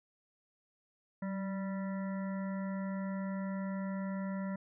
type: harmonic tone with a mistuned harmonic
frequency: 195.7 Hz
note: G3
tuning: 3 cents flat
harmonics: 1 / 3 / 5 / 7 / 9 / 10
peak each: -35 / -45 / -49 / -52 / -54 / -55 dBFS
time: 1.22-4.56 s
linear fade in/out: 5 ms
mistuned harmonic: 1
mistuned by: -40 cents
effects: none